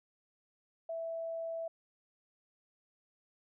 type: tone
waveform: sine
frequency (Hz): 659.3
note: E5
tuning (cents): 0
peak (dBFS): -36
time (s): 0.89-1.68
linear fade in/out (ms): 5
effects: none